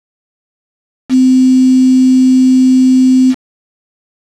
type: tone with quantisation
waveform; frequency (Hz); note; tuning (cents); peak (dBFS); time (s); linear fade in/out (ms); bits
sine; 257.7; C4; -26; -4; 1.09-3.35; 50; 4
effects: low-pass 7000 Hz 12 dB/octave